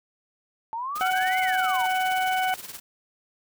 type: exponential two-way sweep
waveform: sine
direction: up then down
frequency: 876 to 2193 to 876 Hz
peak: -28 dBFS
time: 0.73-1.86 s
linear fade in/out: 0 ms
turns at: 1.4 s
type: noise with tremolo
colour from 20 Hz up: white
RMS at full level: -36 dBFS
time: 0.95-2.8 s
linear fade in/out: 10 ms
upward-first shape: triangle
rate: 19 Hz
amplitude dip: 80%
type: harmonic tone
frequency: 746 Hz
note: F#5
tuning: 14 cents sharp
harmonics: 1 / 2 / 3 / 4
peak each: -23 / -29 / -33 / -35 dBFS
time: 1.01-2.54 s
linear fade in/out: 0 ms
effects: none